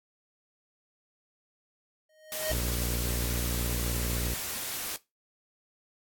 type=tone with exponential growth; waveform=square; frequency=622.3 Hz; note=D#5; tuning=in tune; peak=-27 dBFS; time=2.09-2.52 s; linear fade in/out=5 ms; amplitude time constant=92 ms
type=noise; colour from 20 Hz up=white; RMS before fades=-35 dBFS; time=2.32-4.96 s; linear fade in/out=0 ms
type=harmonic tone; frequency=59.4 Hz; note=A#1; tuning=33 cents sharp; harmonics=1 / 2 / 3 / 4 / 5 / 6 / 7 / 8 / 9 / 10; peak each=-31 / -37 / -41 / -43 / -45 / -47 / -48 / -49 / -50 / -51 dBFS; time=2.5-4.34 s; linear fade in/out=5 ms
effects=noise-tail reverb RT60 0.2 s tail -17 dB re dry + AAC 64 kbps